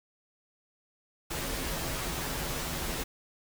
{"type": "noise with comb filter", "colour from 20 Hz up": "pink", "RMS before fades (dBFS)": -34, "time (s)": [1.3, 3.04], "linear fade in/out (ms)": 10, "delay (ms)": 10, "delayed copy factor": -0.5, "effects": []}